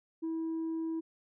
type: tone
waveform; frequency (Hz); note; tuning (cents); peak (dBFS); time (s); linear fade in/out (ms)
sine; 325; E4; -24; -30; 0.22-1.01; 20
effects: tanh soft clip ceiling -31 dBFS